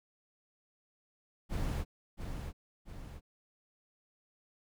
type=noise with echo; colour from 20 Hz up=brown; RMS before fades=-34 dBFS; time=1.49-1.85 s; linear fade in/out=50 ms; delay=680 ms; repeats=2; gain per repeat=-6 dB; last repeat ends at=3.21 s; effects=none